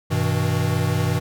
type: chord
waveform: square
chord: G augmented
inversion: none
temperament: equal with one note detuned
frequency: 98 / 123.47 / 159.66 Hz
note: G2 / B2 / D#3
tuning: 0 / 0 / +45 cents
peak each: -24 dBFS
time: 0.1-1.2 s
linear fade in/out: 20 ms
effects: none